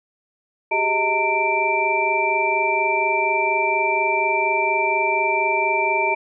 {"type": "tone cluster", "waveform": "sine", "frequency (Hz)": [383.8, 408, 633, 909, 2346], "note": ["G4", "G#4", "D#5", "A#5", "D7"], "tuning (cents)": [-37, -31, 30, -44, -2], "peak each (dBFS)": [-27, -29, -26, -21, -21], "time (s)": [0.71, 6.15], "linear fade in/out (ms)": 10, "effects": []}